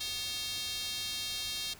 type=tone with high-pass filter; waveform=square; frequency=246.9 Hz; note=B3; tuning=in tune; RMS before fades=-37 dBFS; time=0-1.74 s; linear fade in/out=10 ms; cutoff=3700 Hz; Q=2.7; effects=added 88 Hz sine -58 dBFS peak until 1.79 s + pink hiss -53 dBFS RMS until 1.79 s